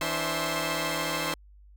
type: tone cluster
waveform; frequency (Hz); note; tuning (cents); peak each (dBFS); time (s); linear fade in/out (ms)
10% pulse; 163.6 / 290.2 / 526 / 654 / 1059; E3 / D4 / C5 / E5 / C6; -13 / -21 / +9 / -14 / +21; -26; 0.01-1.34; 2
effects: added 50 Hz sine -50 dBFS peak until 1.76 s